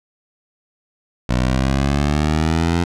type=exponential sweep; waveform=15% pulse; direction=up; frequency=61 to 86.8 Hz; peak=-9 dBFS; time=1.29-2.84 s; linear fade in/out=5 ms; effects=low-pass 7000 Hz 12 dB/octave